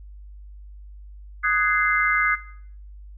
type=chord; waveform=sine; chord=Ab dominant seventh; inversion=second; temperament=just; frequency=1245.9 / 1495.1 / 1661.2 / 2077 Hz; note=Eb6 / Gb6 / Ab6 / C7; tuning=+2 / +18 / 0 / -13 cents; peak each=-24 dBFS; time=1.43-2.36 s; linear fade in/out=20 ms; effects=noise-tail reverb RT60 0.6 s tail -17 dB re dry + added 50 Hz sine -39 dBFS peak until 3.17 s